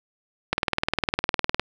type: click train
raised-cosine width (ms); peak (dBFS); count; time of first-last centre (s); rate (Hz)
0.3; -5; 22; 0.53-1.596; 19.7
effects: none